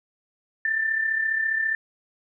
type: tone with amplitude modulation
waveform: sine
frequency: 1779 Hz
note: A6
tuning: 19 cents sharp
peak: -19 dBFS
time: 0.65-1.75 s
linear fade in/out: 2 ms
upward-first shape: sine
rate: 34.8 Hz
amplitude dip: 55%
effects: none